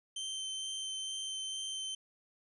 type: tone with vibrato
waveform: sawtooth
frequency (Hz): 3109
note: G7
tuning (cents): -15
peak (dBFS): -34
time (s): 0.16-1.95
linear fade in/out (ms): 5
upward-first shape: sine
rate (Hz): 2.2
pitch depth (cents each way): 9
effects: resampled to 24000 Hz